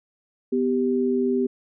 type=tone pair together; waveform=sine; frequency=249.3 / 392 Hz; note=B3 / G4; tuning=+16 / 0 cents; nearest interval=minor sixth; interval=784 cents; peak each=-22 dBFS; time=0.52-1.47 s; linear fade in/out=10 ms; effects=none